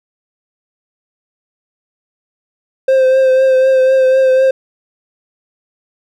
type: tone with vibrato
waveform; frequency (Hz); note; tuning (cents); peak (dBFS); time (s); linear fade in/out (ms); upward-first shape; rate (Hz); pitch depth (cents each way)
triangle; 524; C5; +2; -5; 2.88-4.51; 5; triangle; 4; 28
effects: none